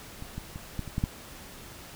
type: clicks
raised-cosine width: 5 ms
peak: -27 / -22 / -26 / -19 / -26 / -16 / -13 dBFS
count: 7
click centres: 0.224 / 0.38 / 0.559 / 0.793 / 0.877 / 0.981 / 1.039 s
effects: pink hiss -46 dBFS RMS until 1.95 s